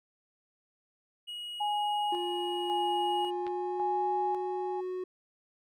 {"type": "tone", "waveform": "triangle", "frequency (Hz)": 2898, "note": "F#7", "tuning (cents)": -37, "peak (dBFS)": -36, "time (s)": [1.27, 3.31], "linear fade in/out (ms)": 20}
{"type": "tone with tremolo", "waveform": "sine", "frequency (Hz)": 830.6, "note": "G#5", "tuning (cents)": 0, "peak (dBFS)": -28, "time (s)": [1.6, 4.81], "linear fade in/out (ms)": 10, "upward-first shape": "square", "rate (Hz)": 0.91, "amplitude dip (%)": 55}
{"type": "tone with pitch glide", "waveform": "triangle", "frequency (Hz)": [351.3, 367.5], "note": ["F4", "F#4"], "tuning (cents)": [10, -12], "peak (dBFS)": -31, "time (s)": [2.12, 5.04], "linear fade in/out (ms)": 5, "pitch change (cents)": 78, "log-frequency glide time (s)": [3.02, 4.1]}
{"type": "clicks", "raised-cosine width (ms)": 0.3, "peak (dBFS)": [-27, -35], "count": 2, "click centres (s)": [3.467, 3.478]}
{"effects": []}